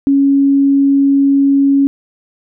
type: tone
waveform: sine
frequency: 277.2 Hz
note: C#4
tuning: in tune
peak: -7 dBFS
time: 0.07-1.87 s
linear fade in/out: 0 ms
effects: none